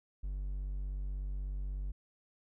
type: tone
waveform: triangle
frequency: 48.2 Hz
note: G1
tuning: 28 cents flat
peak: -33 dBFS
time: 0.23-1.92 s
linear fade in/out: 10 ms
effects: none